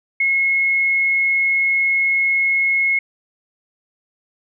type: tone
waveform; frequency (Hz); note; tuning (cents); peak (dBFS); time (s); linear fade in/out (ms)
sine; 2171; C#7; -37; -14; 0.2-2.99; 5
effects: none